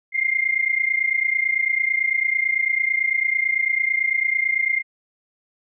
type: tone pair together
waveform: sine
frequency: 2096 / 2125 Hz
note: C7 / C7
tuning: +2 / +26 cents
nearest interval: unison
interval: 24 cents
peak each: -21 dBFS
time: 0.12-4.83 s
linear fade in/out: 50 ms
effects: none